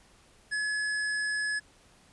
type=tone; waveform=square; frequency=1700 Hz; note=G#6; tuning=40 cents sharp; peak=-29 dBFS; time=0.51-1.6 s; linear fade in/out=20 ms; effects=pink hiss -60 dBFS RMS until 2.12 s + resampled to 24000 Hz